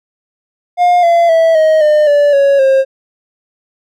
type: tone with pitch steps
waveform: triangle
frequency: 710 / 681.9 / 654.8 / 628.9 / 604 / 580 / 557.1 / 535 Hz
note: F5 / F5 / E5 / D#5 / D5 / D5 / C#5 / C5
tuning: +28 / -42 / -12 / +18 / +48 / -22 / +9 / +38 cents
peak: -4 dBFS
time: 0.77-2.85 s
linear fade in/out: 50 ms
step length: 260 ms
effects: none